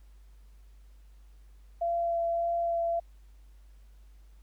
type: tone with vibrato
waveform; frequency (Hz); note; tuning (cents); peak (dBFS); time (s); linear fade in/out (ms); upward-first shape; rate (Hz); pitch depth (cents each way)
sine; 680; F5; -46; -26; 1.81-3; 10; sine; 1.7; 10
effects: added 50 Hz sine -51 dBFS peak until 4.42 s + pink hiss -70 dBFS RMS until 4.42 s